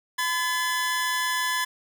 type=tone pair together; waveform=sawtooth; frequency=1012.9 / 1717 Hz; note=B5 / A6; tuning=+43 / -43 cents; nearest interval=major sixth; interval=914 cents; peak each=-23 dBFS; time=0.18-1.65 s; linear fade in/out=10 ms; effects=none